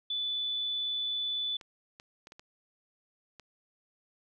sine tone, 3482 Hz, A7, 19 cents flat, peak -30 dBFS, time 0.1-1.57 s, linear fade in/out 5 ms
clicks, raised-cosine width 0.2 ms, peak -31 dBFS, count 6, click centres 1.612 / 1.999 / 2.271 / 2.321 / 2.395 / 3.397 s
effects none

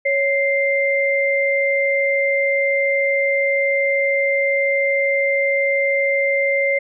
sine tone pair together, 553.2 / 2093 Hz, C#5 / C7, -4 / 0 cents, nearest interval octave + major seventh, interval 2304 cents, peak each -18 dBFS, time 0.05-6.79 s, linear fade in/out 10 ms, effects none

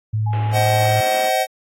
sine tone with pitch glide, 108.3 to 109.05 Hz, A2 to A2, -27 to -15 cents, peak -17 dBFS, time 0.13-1.01 s, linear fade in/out 10 ms, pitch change +12 cents, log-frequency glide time 0.57-0.83 s
sine tone with vibrato, 837 Hz, G#5, 13 cents sharp, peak -27 dBFS, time 0.26-0.88 s, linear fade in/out 10 ms, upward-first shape triangle, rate 4.4 Hz, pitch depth 14 cents each way
pink band-pass noise, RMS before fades -35 dBFS, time 0.33-1.29 s, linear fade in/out 0 ms, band 210 to 3100 Hz, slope 48 dB/octave
square chord, C diminished, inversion none, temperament just, 523.3 / 627.9 / 753.5 Hz, C5 / Eb5 / Gb5, 0 / +16 / +31 cents, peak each -24 / -22 / -19 dBFS, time 0.52-1.47 s, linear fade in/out 50 ms
effects AAC 48 kbps

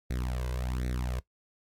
sawtooth tone with flanger, 62.2 Hz, B1, 13 cents sharp, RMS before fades -32 dBFS, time 0.1-1.2 s, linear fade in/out 5 ms, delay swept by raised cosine 0.49 to 1.99 ms, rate 1.3 Hz, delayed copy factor +0.85, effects noise-tail reverb RT60 0.1 s tail -18 dB re dry + MP3 64 kbps

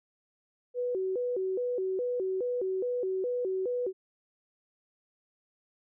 sine tone with vibrato, 430.9 Hz, A4, 36 cents flat, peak -28 dBFS, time 0.74-3.93 s, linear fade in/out 50 ms, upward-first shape square, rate 2.4 Hz, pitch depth 230 cents each way, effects none

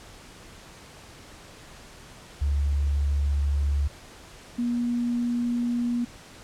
sine tone pair in turn, 71.3 / 239.8 Hz, C#2 / A#3, +49 / +49 cents, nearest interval octave + major sixth, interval 2100 cents, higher second, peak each -21 / -23 dBFS, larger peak first, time 2.41-3.88 / 4.58-6.05 s, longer neither, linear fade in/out 10 ms, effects pink hiss -47 dBFS RMS until 6.43 s + low-pass 9000 Hz 12 dB/octave

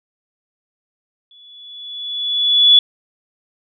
sine tone with exponential growth, 3423 Hz, A7, 48 cents flat, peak -4 dBFS, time 1.31-2.79 s, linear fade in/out 2 ms, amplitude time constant 320 ms, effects none

